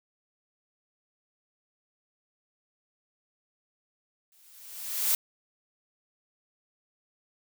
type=noise with exponential growth; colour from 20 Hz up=blue; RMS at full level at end=-23 dBFS; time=4.32-5.15 s; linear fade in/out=1 ms; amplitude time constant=180 ms; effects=none